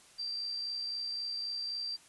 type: tone with amplitude modulation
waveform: sine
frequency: 4699 Hz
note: D8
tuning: in tune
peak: -33 dBFS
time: 0.18-1.97 s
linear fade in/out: 20 ms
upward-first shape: sine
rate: 63.8 Hz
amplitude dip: 35%
effects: white hiss -59 dBFS RMS until 2.08 s + resampled to 24000 Hz